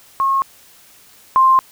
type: tone pair in turn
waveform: sine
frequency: 1084 / 1051.9 Hz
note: C#6 / C6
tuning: -39 / +9 cents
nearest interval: minor second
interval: 52 cents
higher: first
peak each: -13 / -8 dBFS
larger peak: second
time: 0.2-0.42 / 1.36-1.59 s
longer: second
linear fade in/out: 0 ms
effects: white hiss -47 dBFS RMS until 1.71 s